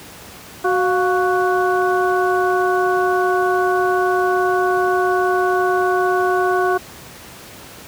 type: harmonic tone with a mistuned harmonic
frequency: 370.7 Hz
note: F#4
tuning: 3 cents sharp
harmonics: 1 / 2 / 3 / 4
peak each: -17 / -20 / -22 / -23 dBFS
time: 0.64-6.78 s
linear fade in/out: 10 ms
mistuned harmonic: 2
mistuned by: -72 cents
effects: pink hiss -38 dBFS RMS until 7.87 s + high-pass 80 Hz 12 dB/octave